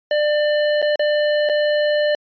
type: tone with dropouts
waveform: square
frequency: 596 Hz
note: D5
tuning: 25 cents sharp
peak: -16 dBFS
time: 0.11-2.15 s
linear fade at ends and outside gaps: 2 ms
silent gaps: 0.818-0.825 / 0.958-0.994 / 1.49-1.496 s
effects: resampled to 11025 Hz